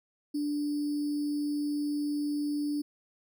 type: tone with sample-and-hold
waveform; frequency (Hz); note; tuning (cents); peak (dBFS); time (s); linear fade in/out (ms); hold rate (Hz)
sine; 293.2; D4; -3; -28; 0.34-2.82; 10; 4900
effects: none

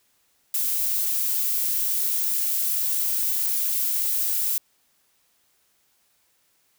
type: noise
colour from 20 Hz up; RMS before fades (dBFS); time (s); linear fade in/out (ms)
violet; -24; 0.54-4.58; 2
effects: white hiss -66 dBFS RMS until 6.78 s

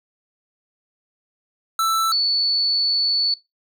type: tone pair in turn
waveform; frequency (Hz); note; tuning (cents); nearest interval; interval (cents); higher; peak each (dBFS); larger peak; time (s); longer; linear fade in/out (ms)
square / sine; 1324 / 4453; E6 / C#8; +7 / +7; octave + major sixth; 2100; second; -18 / -16; second; 1.79-2.12 / 2.12-3.34; second; 2
effects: noise-tail reverb RT60 0.2 s tail -20 dB re dry

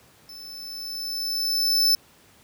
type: tone with level ramp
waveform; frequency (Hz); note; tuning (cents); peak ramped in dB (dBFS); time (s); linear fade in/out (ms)
45% pulse; 5274; E8; 0; -40 to -16; 0.29-1.95; 2
effects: pink hiss -55 dBFS RMS until 2.43 s + high-pass 80 Hz 12 dB/octave

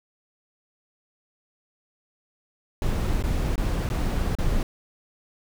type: noise with dropouts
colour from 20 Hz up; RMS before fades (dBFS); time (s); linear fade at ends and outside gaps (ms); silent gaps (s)
brown; -24; 2.82-4.63; 1; 3.225-3.238 / 3.557-3.579 / 3.89-3.9 / 4.352-4.386
effects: none

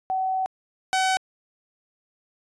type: tone pair in turn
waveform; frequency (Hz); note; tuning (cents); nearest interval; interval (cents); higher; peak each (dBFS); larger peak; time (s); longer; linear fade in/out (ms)
sine / sawtooth; 756 / 756; F#5 / F#5; +37 / +37; unison; 0; neither; -22 / -16; second; 0.1-0.46 / 0.93-1.17; first; 0
effects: resampled to 22050 Hz

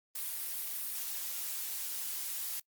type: noise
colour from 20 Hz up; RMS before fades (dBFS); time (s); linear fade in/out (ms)
blue; -38; 0.15-2.6; 5
effects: noise-tail reverb RT60 0.1 s tail -25 dB re dry + Opus 32 kbps

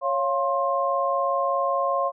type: tone cluster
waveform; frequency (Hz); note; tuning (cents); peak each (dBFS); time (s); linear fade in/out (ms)
sine; 552 / 697 / 1060; C#5 / F5 / C6; -7 / -4 / +22; -25 / -27 / -24; 0.01-2.12; 50
effects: none

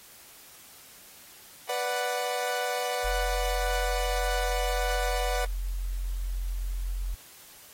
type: chord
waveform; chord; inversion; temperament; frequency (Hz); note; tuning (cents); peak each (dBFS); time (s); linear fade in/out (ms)
sawtooth; B minor; none; equal; 493.9 / 587.3 / 740; B4 / D5 / F#5; 0 / 0 / 0; -28 / -30 / -27; 1.69-5.45; 5
type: tone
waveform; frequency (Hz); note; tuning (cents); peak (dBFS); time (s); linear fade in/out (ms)
sine; 44.33; F1; +27; -28; 3.04-7.15; 10
effects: white hiss -51 dBFS RMS until 7.73 s + AAC 48 kbps

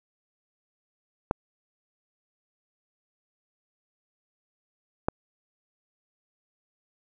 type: clicks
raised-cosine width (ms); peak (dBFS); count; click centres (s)
1; -9; 2; 1.311 / 5.085
effects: none

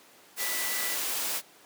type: tone in noise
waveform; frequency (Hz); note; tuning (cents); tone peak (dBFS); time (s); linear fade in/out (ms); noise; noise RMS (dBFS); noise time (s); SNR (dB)
sine; 1975.5; B6; 0; -36; 0.37-0.98; 50; white; -31; 0.36-1.42; -8
effects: pink hiss -55 dBFS RMS until 1.65 s + high-pass 300 Hz 12 dB/octave

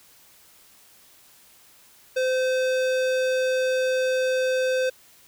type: tone with low-pass filter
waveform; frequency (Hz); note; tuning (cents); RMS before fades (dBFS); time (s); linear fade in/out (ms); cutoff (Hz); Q
square; 515; C5; -28; -23; 2.16-4.9; 10; 6800; 0.6
effects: white hiss -54 dBFS RMS until 5.27 s

